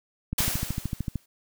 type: click train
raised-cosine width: 5 ms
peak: -16 dBFS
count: 12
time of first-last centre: 0.33-1.157 s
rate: 13.3 Hz
type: noise with exponential decay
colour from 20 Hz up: white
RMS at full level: -24 dBFS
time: 0.38-1.26 s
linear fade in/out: 5 ms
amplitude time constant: 190 ms
effects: none